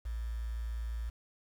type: tone with quantisation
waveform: sine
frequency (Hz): 57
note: A#1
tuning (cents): -38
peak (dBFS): -34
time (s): 0.05-1.1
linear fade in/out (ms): 10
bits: 9
effects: none